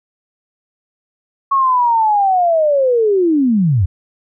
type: linear sweep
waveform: sine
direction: down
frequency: 1108.7 to 79.6 Hz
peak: -10 dBFS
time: 1.51-3.86 s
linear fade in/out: 10 ms
effects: none

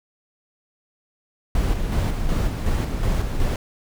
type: noise with tremolo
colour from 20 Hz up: brown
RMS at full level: -20 dBFS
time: 1.55-3.56 s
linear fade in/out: 2 ms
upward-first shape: square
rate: 2.7 Hz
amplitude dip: 40%
effects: none

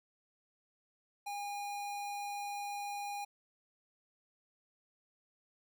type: tone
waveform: square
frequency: 814 Hz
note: G#5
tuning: 35 cents flat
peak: -39 dBFS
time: 1.26-3.25 s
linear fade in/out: 10 ms
effects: none

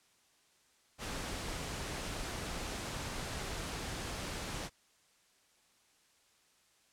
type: noise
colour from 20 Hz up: pink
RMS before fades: -40 dBFS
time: 0.98-4.7 s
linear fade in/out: 50 ms
effects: white hiss -69 dBFS RMS until 6.92 s + low-pass 9000 Hz 12 dB/octave

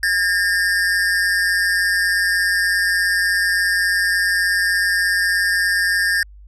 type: tone pair together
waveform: square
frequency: 1623 / 1806.4 Hz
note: G#6 / A6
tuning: -40 / +45 cents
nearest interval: major second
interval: 185 cents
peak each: -19 dBFS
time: 0.03-6.23 s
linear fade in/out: 2 ms
effects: added 50 Hz sine -39 dBFS peak until 6.47 s + low-pass 11000 Hz 12 dB/octave

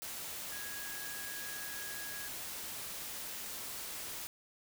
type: tone in noise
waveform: sine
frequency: 1656 Hz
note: G#6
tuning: 5 cents flat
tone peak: -46 dBFS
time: 0.52-2.28 s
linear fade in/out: 0 ms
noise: white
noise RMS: -43 dBFS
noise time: 0.02-4.27 s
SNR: -6 dB
effects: none

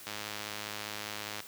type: click train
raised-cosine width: 0.2 ms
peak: -20 dBFS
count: 141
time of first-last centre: 0.07-1.403 s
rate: 105 Hz
effects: white hiss -49 dBFS RMS until 1.47 s + high-pass 60 Hz 12 dB/octave

